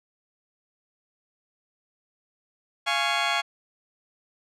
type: chord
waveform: 15% pulse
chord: Db major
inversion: first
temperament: just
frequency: 693 / 831.5 / 1108.7 Hz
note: F5 / Ab5 / Db6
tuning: -14 / +2 / 0 cents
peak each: -21 dBFS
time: 2.86-3.42 s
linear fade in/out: 20 ms
effects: low-pass 6000 Hz 12 dB/octave